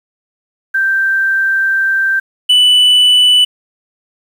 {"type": "tone pair in turn", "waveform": ["sine", "triangle"], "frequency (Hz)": [1568, 2979], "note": ["G6", "F#7"], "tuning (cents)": [0, 11], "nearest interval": "major seventh", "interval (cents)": 1111, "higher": "second", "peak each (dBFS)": [-10, -4], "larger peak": "second", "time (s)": [[0.74, 2.2], [2.49, 3.45]], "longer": "first", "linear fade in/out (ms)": 10, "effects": ["7-bit"]}